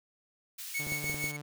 white high-pass noise, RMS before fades -42 dBFS, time 0.58-1.32 s, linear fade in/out 10 ms, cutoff 2100 Hz, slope 12 dB/octave
45% pulse tone with tremolo, 2209 Hz, C#7, 7 cents flat, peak -30 dBFS, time 0.74-1.37 s, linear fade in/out 10 ms, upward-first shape triangle, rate 6.4 Hz, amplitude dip 85%
sawtooth tone, 146.83 Hz, D3, in tune, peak -36 dBFS, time 0.79-1.42 s, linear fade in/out 10 ms
clicks, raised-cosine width 2 ms, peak -27 dBFS, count 6, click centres 0.869 / 0.921 / 1.043 / 1.097 / 1.144 / 1.242 s
effects none

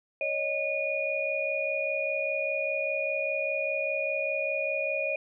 sine tone cluster, 556 / 621 / 2452 Hz, C#5 / D#5 / D#7, +5 / -3 / -26 cents, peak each -32 / -32 / -30 dBFS, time 0.21-5.16 s, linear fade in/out 2 ms, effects none

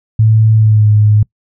sine tone with pitch glide, 110 to 105.76 Hz, A2 to G#2, 0 to +32 cents, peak -5 dBFS, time 0.19-1.23 s, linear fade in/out 5 ms, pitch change -68 cents, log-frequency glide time 0.55-0.88 s, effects noise-tail reverb RT60 0.1 s tail -24 dB re dry

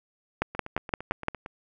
two click trains, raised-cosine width 0.5 ms, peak -9 / -22 dBFS, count 6 / 9, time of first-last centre 0.42-1.284 / 0.55-1.461 s, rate 5.79 / 8.78 Hz, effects none

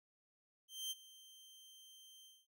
sawtooth tone with ADSR envelope, 3136 Hz, G7, in tune, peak -36 dBFS, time 0.68-2.47 s, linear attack 230 ms, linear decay 29 ms, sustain -19 dB, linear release 220 ms, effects none

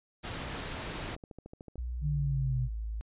pink noise, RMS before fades -38 dBFS, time 0.23-1.16 s, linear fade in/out 20 ms
click train, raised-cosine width 2 ms, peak -32 dBFS, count 10, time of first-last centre 1.09-1.757 s, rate 13.5 Hz
sine tone with pitch glide, 60.8 to 54.48 Hz, B1 to A1, -26 to -16 cents, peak -33 dBFS, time 1.78-3.01 s, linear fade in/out 0 ms, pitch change -190 cents, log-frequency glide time 2-2.55 s
sine linear sweep, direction down, 151.3 to 123.3 Hz, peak -28 dBFS, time 2.01-2.69 s, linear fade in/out 50 ms
effects resampled to 8000 Hz

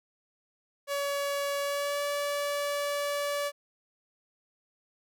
sawtooth tone with pitch glide, 566 to 575.6 Hz, C#5 to D5, +36 to -35 cents, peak -25 dBFS, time 0.87-3.52 s, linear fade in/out 50 ms, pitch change +29 cents, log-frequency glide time 1.61-2.02 s, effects none

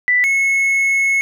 sine / triangle tone pair in turn, 1980 / 2187 Hz, B6 / C#7, +4 / -24 cents, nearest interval major second, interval 172 cents, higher second, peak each -11 dBFS, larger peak neither, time 0.08-0.24 / 0.24-1.21 s, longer second, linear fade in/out 0 ms, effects none

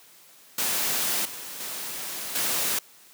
white noise with level steps, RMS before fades -26 / -38 / -34 / -26 dBFS, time 0.58-2.79 s, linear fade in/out 5 ms, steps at 1.25 / 1.6 / 2.35 s, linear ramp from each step 5 ms, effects white hiss -53 dBFS RMS until 3.13 s + high-pass 150 Hz 12 dB/octave

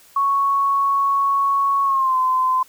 sine tone with pitch glide, 1108.7 to 1028.5 Hz, C#6 to C6, 0 to -30 cents, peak -15 dBFS, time 0.16-2.63 s, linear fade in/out 5 ms, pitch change -130 cents, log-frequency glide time 1.84-2.17 s, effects white hiss -50 dBFS RMS until 2.68 s

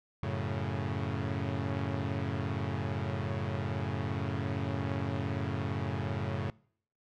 sawtooth chord, F# minor, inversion none, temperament equal, 92.5 / 110 / 138.59 Hz, F#2 / A2 / C#3, 0 / 0 / 0 cents, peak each -32 dBFS, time 0.23-6.5 s, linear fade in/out 0 ms, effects noise-tail reverb RT60 0.6 s tail -24 dB re dry + low-pass 3000 Hz 12 dB/octave

